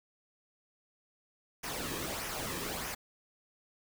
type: noise with flanger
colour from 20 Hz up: pink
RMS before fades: -38 dBFS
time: 1.63-2.95 s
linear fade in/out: 10 ms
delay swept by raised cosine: 0.24 to 1.44 ms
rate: 1.6 Hz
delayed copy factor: -0.55
effects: none